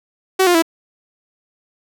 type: tone with pitch steps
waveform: sawtooth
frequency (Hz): 378.1 / 352.8 / 329.2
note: F#4 / F4 / E4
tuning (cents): +38 / +18 / -2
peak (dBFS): -7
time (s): 0.39-0.624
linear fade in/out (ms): 10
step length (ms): 78
effects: none